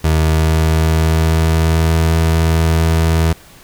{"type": "tone with pitch glide", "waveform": "30% pulse", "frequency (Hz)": [79, 81.41], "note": ["D#2", "E2"], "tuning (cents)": [27, -21], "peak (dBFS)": -8, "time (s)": [0.04, 3.33], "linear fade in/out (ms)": 5, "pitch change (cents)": 52, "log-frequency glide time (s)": [0.2, 1.97], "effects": ["pink hiss -42 dBFS RMS until 3.63 s"]}